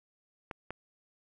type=clicks; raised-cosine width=0.5 ms; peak=-23 dBFS; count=2; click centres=0.512 / 0.706 s; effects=none